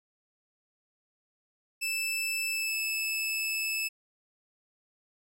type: tone with pitch glide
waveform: sawtooth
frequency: 2637 to 2619 Hz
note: E7 to E7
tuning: 0 to -12 cents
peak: -26 dBFS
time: 1.81-3.89 s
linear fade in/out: 20 ms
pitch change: -12 cents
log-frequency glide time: 2.48-2.74 s
effects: none